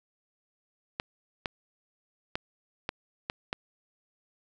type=clicks; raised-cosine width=0.3 ms; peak=-14 dBFS; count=6; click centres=0.999 / 1.458 / 2.355 / 2.891 / 3.299 / 3.529 s; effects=none